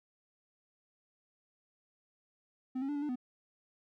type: tone with pitch steps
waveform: triangle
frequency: 257.3 / 272.4 / 292.1 / 286.7 / 297.6 / 249.9 Hz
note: C4 / C#4 / D4 / D4 / D4 / B3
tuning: -29 / -30 / -9 / -42 / +23 / +21 cents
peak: -31 dBFS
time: 2.75-3.158 s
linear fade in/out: 10 ms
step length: 68 ms
effects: none